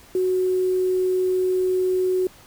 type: tone with quantisation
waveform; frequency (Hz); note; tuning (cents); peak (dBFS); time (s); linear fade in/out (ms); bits
sine; 370; F#4; 0; -18; 0.15-2.27; 2; 7
effects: pink hiss -49 dBFS RMS until 2.46 s